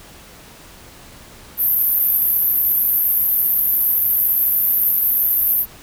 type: band-pass noise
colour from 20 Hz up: pink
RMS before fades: -17 dBFS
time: 1.57-5.66 s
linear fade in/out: 50 ms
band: 12000 to 14000 Hz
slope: 96 dB/octave
effects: pink hiss -42 dBFS RMS until 5.82 s